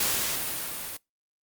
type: noise with level ramp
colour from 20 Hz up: white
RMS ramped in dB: -25 to -37 dBFS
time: 0-0.97 s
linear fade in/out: 5 ms
effects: noise-tail reverb RT60 0.2 s tail -24 dB re dry + Opus 48 kbps